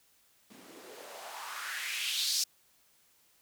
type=noise with band-pass filter sweep; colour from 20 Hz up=blue; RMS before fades=-37 dBFS; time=0.5-2.44 s; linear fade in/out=5 ms; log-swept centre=210 to 5400 Hz; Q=3; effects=white hiss -67 dBFS RMS until 3.41 s